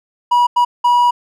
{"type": "tone bursts at uneven times", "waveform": "triangle", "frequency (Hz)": 969, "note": "B5", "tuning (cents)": -33, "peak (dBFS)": -7, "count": 3, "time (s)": [[0.31, 0.47], [0.56, 0.65], [0.84, 1.11]], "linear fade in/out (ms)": 10, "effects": []}